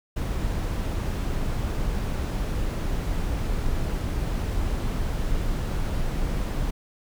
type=noise; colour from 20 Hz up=brown; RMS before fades=-26 dBFS; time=0.16-6.71 s; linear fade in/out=10 ms; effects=none